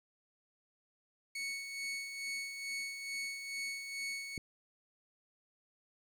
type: tone with tremolo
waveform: sawtooth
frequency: 2217 Hz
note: C#7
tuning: in tune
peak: -33 dBFS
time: 1.35-4.38 s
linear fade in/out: 5 ms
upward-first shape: sine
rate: 2.3 Hz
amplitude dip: 50%
type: click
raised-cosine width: 3 ms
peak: -30 dBFS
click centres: 4.378 s
effects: low-pass 10000 Hz 12 dB/octave + 10-bit